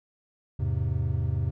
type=chord; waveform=triangle; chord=E augmented; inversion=none; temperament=equal; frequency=82.41 / 103.83 / 130.81 Hz; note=E2 / G#2 / B#2; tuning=0 / 0 / 0 cents; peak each=-27 dBFS; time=0.59-1.51 s; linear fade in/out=10 ms; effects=none